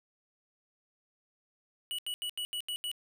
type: tone bursts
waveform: square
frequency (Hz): 2938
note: F#7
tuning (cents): -13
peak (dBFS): -34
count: 7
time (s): 1.91-2.915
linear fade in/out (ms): 0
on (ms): 75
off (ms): 80
effects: none